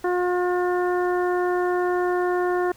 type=harmonic tone; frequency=358.2 Hz; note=F4; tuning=44 cents sharp; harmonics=1 / 2 / 3 / 4 / 5; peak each=-21 / -27 / -31 / -33 / -35 dBFS; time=0.04-2.72 s; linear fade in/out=5 ms; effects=pink hiss -51 dBFS RMS until 2.76 s